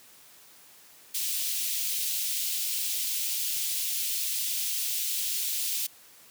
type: high-pass noise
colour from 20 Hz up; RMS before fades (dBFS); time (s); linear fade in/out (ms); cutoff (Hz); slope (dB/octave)
white; -30; 1.14-5.87; 10; 2700; 24
effects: white hiss -54 dBFS RMS until 6.3 s + high-pass 100 Hz 12 dB/octave